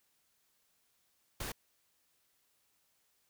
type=noise; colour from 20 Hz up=pink; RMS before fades=-40 dBFS; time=1.4-1.52 s; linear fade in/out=5 ms; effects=white hiss -75 dBFS RMS until 3.29 s